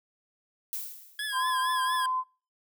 violet noise with exponential decay, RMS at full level -32 dBFS, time 0.73-1.38 s, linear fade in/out 0 ms, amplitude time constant 140 ms
25% pulse tone with vibrato, 1661.2 Hz, G#6, in tune, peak -27 dBFS, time 1.19-2.06 s, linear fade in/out 2 ms, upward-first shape triangle, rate 4.3 Hz, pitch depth 83 cents each way
sine tone, 1026 Hz, C6, 34 cents flat, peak -26 dBFS, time 1.32-2.24 s, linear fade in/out 50 ms
effects noise-tail reverb RT60 0.4 s tail -26 dB re dry

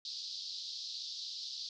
white band-pass noise, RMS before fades -43 dBFS, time 0.05-1.69 s, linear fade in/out 2 ms, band 3800 to 5000 Hz, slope 48 dB/octave, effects none

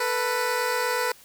15% pulse tone pair together, 445.5 / 493.9 Hz, A4 / B4, +22 / 0 cents, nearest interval major second, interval 178 cents, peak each -23 / -18 dBFS, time 0-1.12 s, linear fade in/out 5 ms, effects white hiss -52 dBFS RMS until 1.24 s

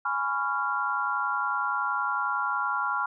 sine chord, C# dominant seventh, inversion second, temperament just, 831.5 / 997.9 / 1108.7 / 1385.9 Hz, G#5 / B5 / C#6 / E#6, +2 / +18 / 0 / -14 cents, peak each -33 / -32 / -32 / -28 dBFS, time 0.05-3.06 s, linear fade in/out 5 ms, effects none

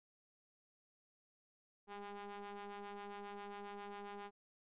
sawtooth ring-modulated tone, 203.9 Hz, G#3, 32 cents flat, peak -40 dBFS, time 1.87-4.31 s, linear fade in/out 50 ms, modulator 608 Hz, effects resampled to 8000 Hz

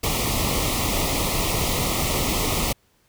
pink band-stop noise, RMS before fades -23 dBFS, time 0.03-2.73 s, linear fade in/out 10 ms, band 1300 to 1900 Hz, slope 96 dB/octave, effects pink hiss -63 dBFS RMS until 3.08 s

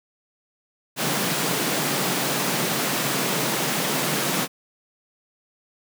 pink high-pass noise, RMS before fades -24 dBFS, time 0.96-4.48 s, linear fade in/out 50 ms, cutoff 130 Hz, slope 96 dB/octave, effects none

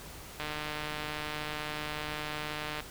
click train, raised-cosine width 0.3 ms, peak -20 dBFS, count 364, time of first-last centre 0.4-2.804 s, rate 151 Hz, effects added 60 Hz sine -55 dBFS peak until 2.9 s + pink hiss -47 dBFS RMS until 2.9 s

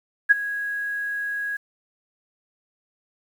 sine tone with ADSR envelope, 1656 Hz, G#6, 5 cents flat, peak -8 dBFS, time 0.29-1.57 s, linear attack 22 ms, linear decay 19 ms, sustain -17 dB, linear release 8 ms, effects 8-bit

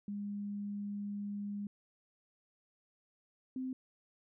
sine tone pair in turn, 203.7 / 258.8 Hz, G#3 / C4, -33 / -19 cents, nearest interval major third, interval 414 cents, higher second, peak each -37 / -36 dBFS, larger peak second, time 0.08-1.67 / 3.56-3.73 s, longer first, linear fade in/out 2 ms, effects none

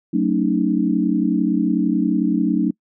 sine chord, D# half-diminished seventh, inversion first, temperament just, 186.68 / 224 / 280 / 311.1 Hz, F#3 / A3 / C#4 / D#4, +16 / +31 / +18 / 0 cents, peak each -21 dBFS, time 0.13-2.71 s, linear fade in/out 10 ms, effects noise-tail reverb RT60 0.1 s tail -26 dB re dry

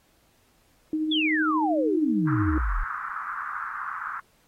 sine tone with tremolo, 311.1 Hz, D#4, in tune, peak -22 dBFS, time 0.93-2.58 s, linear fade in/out 2 ms, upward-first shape sine, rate 13 Hz, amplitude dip 35%
sine exponential sweep, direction down, 3541 to 32.7 Hz, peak -23 dBFS, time 1.11-2.84 s, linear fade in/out 10 ms
white band-pass noise, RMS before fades -33 dBFS, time 2.27-4.2 s, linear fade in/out 5 ms, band 1100 to 1500 Hz, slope 48 dB/octave
effects pink hiss -64 dBFS RMS until 4.47 s + AAC 48 kbps

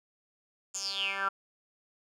10% pulse tone with band-pass filter sweep, 196 Hz, G3, in tune, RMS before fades -33 dBFS, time 0.74-1.29 s, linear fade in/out 10 ms, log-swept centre 7300 to 1300 Hz, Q 9, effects none

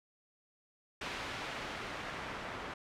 white noise with low-pass filter sweep, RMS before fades -42 dBFS, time 1.01-2.74 s, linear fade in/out 5 ms, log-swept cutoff 2700 to 1600 Hz, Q 0.78, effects none

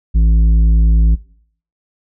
sine tone with tanh clipping, 55 Hz, A1, in tune, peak -9 dBFS, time 0.14-1.16 s, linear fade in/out 20 ms, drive 8 dB, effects noise-tail reverb RT60 0.6 s tail -21 dB re dry

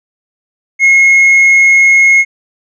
sine tone with tanh clipping, 2163 Hz, C#7, 43 cents flat, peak -4 dBFS, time 0.79-2.25 s, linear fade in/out 50 ms, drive 2 dB, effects none

